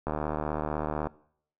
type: click train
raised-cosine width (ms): 1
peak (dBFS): -16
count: 77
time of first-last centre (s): 0.07-1.07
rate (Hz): 76
effects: noise-tail reverb RT60 0.6 s tail -20 dB re dry